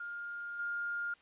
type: tone with level steps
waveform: sine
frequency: 1411 Hz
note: F6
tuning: 17 cents sharp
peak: -39 / -34 dBFS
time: 0-1.14 s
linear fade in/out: 5 ms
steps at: 0.59 s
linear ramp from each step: 5 ms
effects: white hiss -64 dBFS RMS until 1.21 s + resampled to 8000 Hz